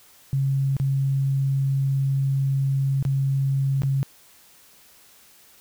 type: tone with dropouts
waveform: sine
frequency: 136.3 Hz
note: C#3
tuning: 29 cents flat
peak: -19 dBFS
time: 0.33-4.03 s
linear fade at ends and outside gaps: 0 ms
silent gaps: 0.767-0.799 / 3.026-3.051 / 3.82-3.834 s
effects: white hiss -53 dBFS RMS until 5.6 s